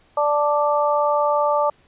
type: harmonic tone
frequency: 293.7 Hz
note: D4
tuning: in tune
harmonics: 2 / 3 / 4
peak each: -19 / -21 / -22 dBFS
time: 0.17-1.7 s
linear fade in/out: 5 ms
effects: pink hiss -57 dBFS RMS until 1.87 s + resampled to 8000 Hz